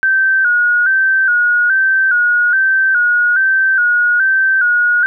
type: tone with vibrato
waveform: sine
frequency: 1499 Hz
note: F#6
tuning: 22 cents sharp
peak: -9 dBFS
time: 0.03-5.06 s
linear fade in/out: 0 ms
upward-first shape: square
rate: 1.2 Hz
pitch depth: 62 cents each way
effects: none